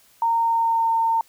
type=tone with pitch glide; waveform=sine; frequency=921 to 909.9 Hz; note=A#5 to A#5; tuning=-21 to -42 cents; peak=-17 dBFS; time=0.22-1.21 s; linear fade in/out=2 ms; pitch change=-21 cents; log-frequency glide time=0.39-0.92 s; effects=white hiss -56 dBFS RMS until 1.28 s